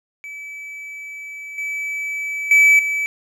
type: tone with level steps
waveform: triangle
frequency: 2300 Hz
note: D7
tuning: 37 cents flat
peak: -29 / -21 / -7 / -17 dBFS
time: 0.24-3.06 s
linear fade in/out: 0 ms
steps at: 1.58 / 2.51 / 2.79 s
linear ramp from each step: 2 ms
effects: none